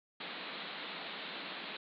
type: band-pass noise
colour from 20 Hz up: white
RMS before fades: -44 dBFS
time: 0.2-1.77 s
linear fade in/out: 5 ms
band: 160 to 4200 Hz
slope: 96 dB/octave
effects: none